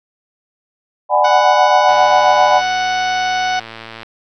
sine chord, G# half-diminished seventh, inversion second, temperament just, 598 / 747.5 / 830.6 / 996.7 Hz, D5 / F#5 / G#5 / B5, +31 / +17 / 0 / +16 cents, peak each -15 dBFS, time 1.09-2.62 s, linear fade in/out 50 ms
harmonic tone, 740 Hz, F#5, in tune, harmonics 1 / 2 / 3 / 4 / 5 / 6 / 7 / 8, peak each -16 / -22 / -26 / -28 / -30 / -32 / -33 / -34 dBFS, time 1.24-3.6 s, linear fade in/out 10 ms
click train, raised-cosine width 0.3 ms, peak -15 dBFS, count 243, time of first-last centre 1.89-4.032 s, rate 113 Hz
effects none

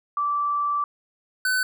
sine / square tone pair in turn, 1164 / 1509.8 Hz, D6 / F#6, -16 / +35 cents, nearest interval perfect fourth, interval 451 cents, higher second, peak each -21 dBFS, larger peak neither, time 0.17-0.84 / 1.45-1.63 s, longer first, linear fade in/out 2 ms, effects none

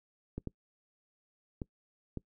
clicks, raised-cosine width 3 ms, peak -24 dBFS, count 4, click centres 0.38 / 0.473 / 1.618 / 2.173 s, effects noise-tail reverb RT60 0.1 s tail -23 dB re dry

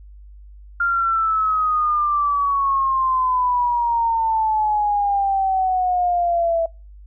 sine exponential sweep, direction down, 1400 to 659.3 Hz, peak -16 dBFS, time 0.8-6.66 s, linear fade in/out 5 ms, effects noise-tail reverb RT60 0.3 s tail -26 dB re dry + added 50 Hz sine -39 dBFS peak until 7.06 s

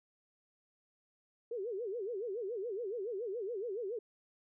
sine tone with vibrato, 430 Hz, A4, 40 cents flat, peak -36 dBFS, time 1.51-3.99 s, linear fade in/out 5 ms, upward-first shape sine, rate 7.1 Hz, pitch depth 240 cents each way, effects none

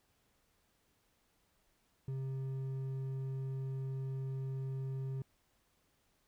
sine tone with hard clipping, 133.4 Hz, C3, 34 cents sharp, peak -38 dBFS, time 2.08-5.22 s, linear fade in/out 2 ms, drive 5 dB, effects pink hiss -75 dBFS RMS until 6.27 s

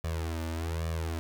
sawtooth tone with flanger, 81.7 Hz, E2, 15 cents flat, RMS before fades -33 dBFS, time 0.04-1.19 s, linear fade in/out 0 ms, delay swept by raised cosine 1.7 to 3.4 ms, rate 1.2 Hz, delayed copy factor +1, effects none

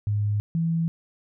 sine tone pair in turn, 103.83 / 165.28 Hz, G#2 / E3, 0 / +5 cents, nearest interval minor sixth, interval 805 cents, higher second, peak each -21 dBFS, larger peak neither, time 0.07-0.4 / 0.55-0.88 s, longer neither, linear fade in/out 0 ms, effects none

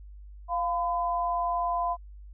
sine tone pair together, 698.5 / 1010.5 Hz, F5 / B5, 0 / +39 cents, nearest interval tritone, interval 639 cents, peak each -28 dBFS, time 0.48-1.97 s, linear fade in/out 50 ms, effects added 50 Hz sine -43 dBFS peak until 2.33 s

